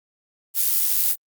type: noise with amplitude modulation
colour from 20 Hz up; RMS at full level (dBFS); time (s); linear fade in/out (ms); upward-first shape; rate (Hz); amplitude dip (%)
violet; -18; 0.54-1.16; 50; sine; 96.7; 45
effects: Opus 48 kbps